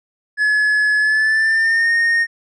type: tone with pitch glide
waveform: triangle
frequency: 1704 to 1847.5 Hz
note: G#6 to A#6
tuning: +44 to -16 cents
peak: -11 dBFS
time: 0.37-2.27 s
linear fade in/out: 50 ms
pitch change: +140 cents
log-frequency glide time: 0.98-1.92 s
effects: resampled to 22050 Hz